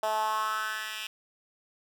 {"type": "tone with high-pass filter sweep", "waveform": "10% pulse", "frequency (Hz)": 216.5, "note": "A3", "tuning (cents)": -28, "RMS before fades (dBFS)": -31, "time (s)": [0.03, 1.07], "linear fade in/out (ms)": 2, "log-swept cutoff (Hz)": [690, 2500], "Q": 4.1, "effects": []}